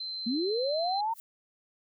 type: tone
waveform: sine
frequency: 4093 Hz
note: C8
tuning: 39 cents flat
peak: -34 dBFS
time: 0-1.01 s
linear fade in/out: 5 ms
type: linear sweep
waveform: sine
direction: up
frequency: 217.7 to 930 Hz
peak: -27 dBFS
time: 0.26-1.14 s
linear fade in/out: 10 ms
type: noise with exponential growth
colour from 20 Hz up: violet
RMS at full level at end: -42 dBFS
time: 1.08-1.2 s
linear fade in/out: 1 ms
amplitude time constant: 24 ms
effects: none